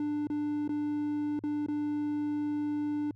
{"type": "tone with dropouts", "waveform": "triangle", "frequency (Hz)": 295.9, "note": "D4", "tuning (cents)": 13, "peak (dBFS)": -27, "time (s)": [0, 3.11], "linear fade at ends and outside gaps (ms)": 2, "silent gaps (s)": [[0.271, 0.3], [0.678, 0.692], [1.392, 1.437], [1.663, 1.684]], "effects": ["added 106 Hz sine -50 dBFS peak until 3.15 s"]}